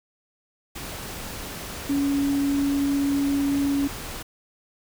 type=tone in noise; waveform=sine; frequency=280.6 Hz; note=C#4; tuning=21 cents sharp; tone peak=-20 dBFS; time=1.89-3.88 s; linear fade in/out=10 ms; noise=pink; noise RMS=-35 dBFS; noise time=0.75-4.23 s; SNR=+12 dB; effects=none